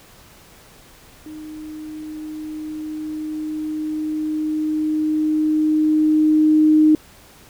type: tone with level ramp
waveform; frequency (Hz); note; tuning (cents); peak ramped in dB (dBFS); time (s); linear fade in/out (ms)
sine; 308.5; D#4; -15; -32 to -9; 1.26-6.95; 2
effects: pink hiss -47 dBFS RMS until 7.49 s